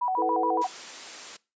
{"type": "tone with vibrato", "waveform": "sine", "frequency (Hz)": 855, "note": "A5", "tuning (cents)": -50, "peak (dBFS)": -24, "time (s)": [0.01, 0.67], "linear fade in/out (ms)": 10, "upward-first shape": "square", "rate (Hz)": 7.1, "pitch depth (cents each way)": 230}
{"type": "chord", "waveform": "sine", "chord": "E suspended fourth", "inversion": "none", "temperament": "equal", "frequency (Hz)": [329.6, 440, 493.9], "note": ["E4", "A4", "B4"], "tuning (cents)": [0, 0, 0], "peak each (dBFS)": [-31, -31, -30], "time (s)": [0.17, 0.63], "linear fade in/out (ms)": 20}
{"type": "high-pass noise", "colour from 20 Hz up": "white", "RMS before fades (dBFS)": -40, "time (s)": [0.61, 1.37], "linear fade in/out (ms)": 10, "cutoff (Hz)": 270, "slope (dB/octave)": 12}
{"effects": ["noise-tail reverb RT60 0.3 s tail -22 dB re dry", "resampled to 16000 Hz"]}